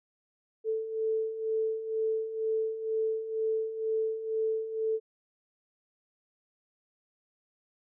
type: beating tone pair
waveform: sine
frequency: 440 / 442.1 Hz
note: A4 / A4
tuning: 0 / +8 cents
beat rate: 2.1 Hz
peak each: -35 / -29 dBFS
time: 0.64-5 s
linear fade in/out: 50 ms
effects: none

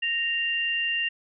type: tone pair together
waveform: sine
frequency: 1859 / 2785 Hz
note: A#6 / F7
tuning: -5 / -5 cents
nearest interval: perfect fifth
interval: 700 cents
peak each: -29 / -25 dBFS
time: 0.02-1.09 s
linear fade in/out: 10 ms
effects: none

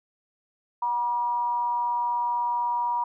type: tone with frequency modulation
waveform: sine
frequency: 960 Hz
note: B5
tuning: 49 cents flat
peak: -23 dBFS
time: 0.82-3.04 s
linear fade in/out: 5 ms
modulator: 224 Hz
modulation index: 0.28
effects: none

